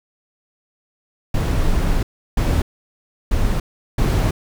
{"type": "noise bursts at uneven times", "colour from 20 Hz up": "brown", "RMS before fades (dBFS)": -17, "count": 4, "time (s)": [[1.34, 2.03], [2.37, 2.62], [3.31, 3.6], [3.98, 4.31]], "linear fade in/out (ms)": 5, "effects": []}